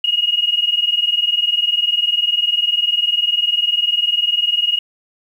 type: tone pair together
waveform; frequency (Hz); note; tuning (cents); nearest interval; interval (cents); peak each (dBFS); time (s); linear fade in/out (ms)
sine; 2867 / 2887; F7 / F#7; +45 / -43; unison; 12; -17; 0.04-4.79; 5
effects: 8-bit